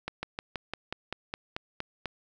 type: slowing click train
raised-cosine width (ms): 0.3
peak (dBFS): -17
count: 11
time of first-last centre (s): 0.08-2.057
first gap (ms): 150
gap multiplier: 1.06
effects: none